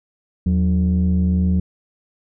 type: tone pair together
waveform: sine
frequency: 80.5 / 182.76 Hz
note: E2 / F#3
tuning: -41 / -21 cents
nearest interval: octave + major second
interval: 1420 cents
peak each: -15 dBFS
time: 0.46-1.6 s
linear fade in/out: 5 ms
effects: tanh soft clip ceiling -11 dBFS